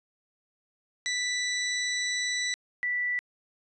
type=tone pair in turn; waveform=20% pulse / sine; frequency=1975.5 / 1967.2 Hz; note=B6 / B6; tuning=0 / -7 cents; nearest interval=unison; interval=7 cents; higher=first; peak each=-22 / -26 dBFS; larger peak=first; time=1.06-2.54 / 2.83-3.19 s; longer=first; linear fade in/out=0 ms; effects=resampled to 22050 Hz